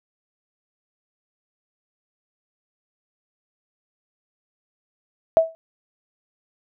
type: tone with exponential decay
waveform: sine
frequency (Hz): 651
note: E5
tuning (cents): -22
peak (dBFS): -7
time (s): 5.37-5.55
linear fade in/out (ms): 0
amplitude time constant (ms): 37
effects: none

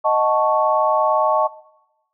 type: chord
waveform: sine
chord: D# half-diminished seventh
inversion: none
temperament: equal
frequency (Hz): 622.3 / 740 / 880 / 1108.7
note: D#5 / F#5 / A5 / C#6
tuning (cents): 0 / 0 / 0 / 0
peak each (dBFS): -18 / -24 / -19 / -19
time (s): 0.04-1.48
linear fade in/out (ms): 20
effects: noise-tail reverb RT60 0.9 s tail -19 dB re dry

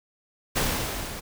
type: noise with level ramp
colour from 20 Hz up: pink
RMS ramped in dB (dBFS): -23 to -37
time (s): 0.55-1.21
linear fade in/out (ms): 20
effects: none

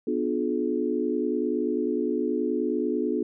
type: chord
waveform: sine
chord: B diminished seventh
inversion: none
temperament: just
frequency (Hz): 246.9 / 296.3 / 355.6 / 426.7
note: B3 / D4 / F4 / Ab4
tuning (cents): 0 / +15 / +31 / +47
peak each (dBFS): -29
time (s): 0.07-3.23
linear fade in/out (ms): 5
effects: none

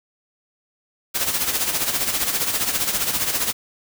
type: noise with tremolo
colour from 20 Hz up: white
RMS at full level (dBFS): -20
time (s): 1.14-3.53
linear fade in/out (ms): 20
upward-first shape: sine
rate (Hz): 15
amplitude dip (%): 60
effects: none

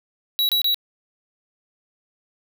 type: tone bursts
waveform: square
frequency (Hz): 3900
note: B7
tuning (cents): -23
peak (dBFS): -18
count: 3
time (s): 0.39-0.744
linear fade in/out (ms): 0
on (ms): 100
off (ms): 27
effects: none

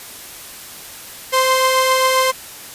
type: tone pair together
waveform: sawtooth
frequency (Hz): 519.5 / 1046.5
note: C5 / C6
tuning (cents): -12 / 0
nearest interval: octave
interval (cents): 1212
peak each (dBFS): -12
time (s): 1.32-2.32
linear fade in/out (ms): 20
effects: white hiss -35 dBFS RMS until 2.74 s + resampled to 32000 Hz

